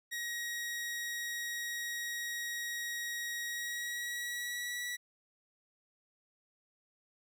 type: tone with pitch glide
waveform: sawtooth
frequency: 1894 to 1942.8 Hz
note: A#6 to B6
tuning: +27 to -29 cents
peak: -33 dBFS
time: 0.11-4.97 s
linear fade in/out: 20 ms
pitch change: +44 cents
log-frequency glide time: 3.45-4.84 s
effects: none

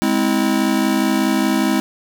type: chord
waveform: square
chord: Ab augmented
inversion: none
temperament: just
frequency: 207.7 / 259.6 / 324.5 Hz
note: Ab3 / C4 / E4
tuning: 0 / -13 / -27 cents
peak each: -20 dBFS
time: 0.02-1.8 s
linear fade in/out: 0 ms
effects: none

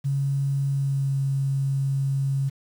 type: tone with pitch glide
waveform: sine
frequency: 138.59 to 136.76 Hz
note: C#3 to C#3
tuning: 0 to -23 cents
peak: -21 dBFS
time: 0.04-2.5 s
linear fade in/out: 20 ms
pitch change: -23 cents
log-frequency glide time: 0.71-1.16 s
effects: 8-bit

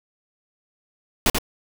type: noise with echo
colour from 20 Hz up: pink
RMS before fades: -17 dBFS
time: 1.26-1.3 s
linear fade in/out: 2 ms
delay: 85 ms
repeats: 1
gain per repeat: -4 dB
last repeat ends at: 1.385 s
effects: none

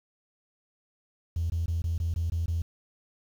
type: tone bursts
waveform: triangle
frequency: 83.4 Hz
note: E2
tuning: 21 cents sharp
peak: -22 dBFS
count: 8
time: 1.36-2.62 s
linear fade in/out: 5 ms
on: 140 ms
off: 20 ms
effects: tanh soft clip ceiling -23 dBFS + 9-bit

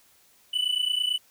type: tone pair together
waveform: triangle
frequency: 2966 / 2995 Hz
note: F#7 / F#7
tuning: +4 / +20 cents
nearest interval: unison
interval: 16 cents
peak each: -25 / -25 dBFS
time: 0.53-1.18 s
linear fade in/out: 10 ms
effects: white hiss -60 dBFS RMS until 1.3 s

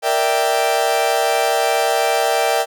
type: chord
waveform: 40% pulse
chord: E half-diminished seventh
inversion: second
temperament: equal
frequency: 466.2 / 587.3 / 659.3 / 784 Hz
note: Bb4 / D5 / E5 / G5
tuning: 0 / 0 / 0 / 0 cents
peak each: -21 / -21 / -20 / -18 dBFS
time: 0.02-2.66 s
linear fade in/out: 50 ms
effects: none

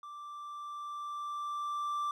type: tone with level ramp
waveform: triangle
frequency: 1174.7 Hz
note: D6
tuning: in tune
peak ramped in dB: -42 to -29 dBFS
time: 0.03-2.11 s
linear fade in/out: 2 ms
effects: none

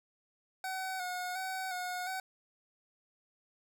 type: tone with vibrato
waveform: 25% pulse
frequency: 740 Hz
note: F#5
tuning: in tune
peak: -32 dBFS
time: 0.64-2.2 s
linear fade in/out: 2 ms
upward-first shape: square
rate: 1.4 Hz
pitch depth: 37 cents each way
effects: none

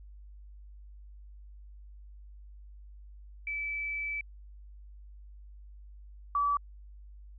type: tone pair in turn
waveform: sine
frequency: 2309 / 1149.8 Hz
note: D7 / D6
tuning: -30 / -37 cents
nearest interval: octave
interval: 1207 cents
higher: first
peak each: -32 / -25 dBFS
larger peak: second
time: 3.47-4.21 / 6.35-6.57 s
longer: first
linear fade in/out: 2 ms
effects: added 50 Hz sine -47 dBFS peak until 7.38 s

